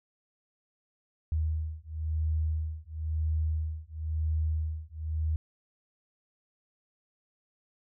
sine beating tone pair, 78.1 / 79.08 Hz, D#2 / D#2, +7 / +29 cents, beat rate 0.98 Hz, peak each -31 dBFS, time 1.32-5.36 s, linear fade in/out 0 ms, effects none

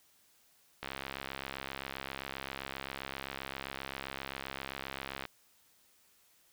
click train, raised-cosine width 0.3 ms, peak -22 dBFS, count 300, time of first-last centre 0.83-5.253 s, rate 67.6 Hz, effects white hiss -67 dBFS RMS until 6.52 s

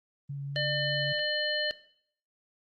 sine tone with vibrato, 140.4 Hz, C#3, 22 cents sharp, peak -33 dBFS, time 0.29-1.13 s, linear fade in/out 10 ms, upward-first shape sine, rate 5 Hz, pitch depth 9 cents each way
harmonic tone, 600 Hz, D5, 37 cents sharp, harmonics 1 / 3 / 5 / 7, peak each -33 / -33 / -33 / -33 dBFS, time 0.56-1.71 s, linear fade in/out 0 ms
effects noise-tail reverb RT60 0.6 s tail -17 dB re dry + Opus 32 kbps

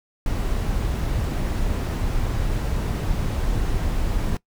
brown noise, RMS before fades -23 dBFS, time 0.26-4.37 s, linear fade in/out 2 ms, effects noise-tail reverb RT60 0.1 s tail -20 dB re dry

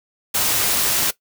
white noise, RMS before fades -19 dBFS, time 0.34-1.11 s, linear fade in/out 10 ms, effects noise-tail reverb RT60 0.1 s tail -17 dB re dry

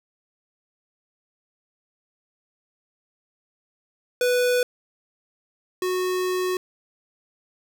square tone pair in turn, 493.9 / 367.2 Hz, B4 / F#4, 0 / -13 cents, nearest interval perfect fourth, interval 513 cents, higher first, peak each -19 / -23 dBFS, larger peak first, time 4.21-4.63 / 5.82-6.57 s, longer second, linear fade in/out 2 ms, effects none

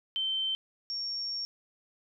sine tone pair in turn, 3100 / 5514 Hz, G7 / F8, -20 / -23 cents, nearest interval minor seventh, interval 997 cents, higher second, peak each -28 / -32 dBFS, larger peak first, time 0.16-0.55 / 0.9-1.45 s, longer second, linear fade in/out 0 ms, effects none

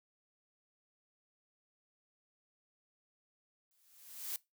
blue noise with exponential growth, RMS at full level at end -37 dBFS, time 3.71-4.36 s, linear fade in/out 0 ms, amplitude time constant 140 ms, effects noise-tail reverb RT60 0.2 s tail -21 dB re dry

